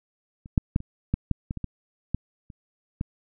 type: clicks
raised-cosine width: 5 ms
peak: -30 / -6 / -9 / -25 / -10 / -10 / -17 / -20 / -17 / -12 / -30 / -15 dBFS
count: 12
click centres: 0.459 / 0.578 / 0.761 / 0.804 / 1.14 / 1.313 / 1.509 / 1.573 / 1.643 / 2.146 / 2.502 / 3.011 s
effects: none